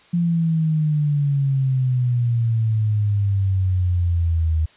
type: exponential sweep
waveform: sine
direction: down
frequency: 174 to 78.2 Hz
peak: -16 dBFS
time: 0.13-4.66 s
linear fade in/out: 10 ms
effects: white hiss -52 dBFS RMS until 4.76 s + resampled to 8000 Hz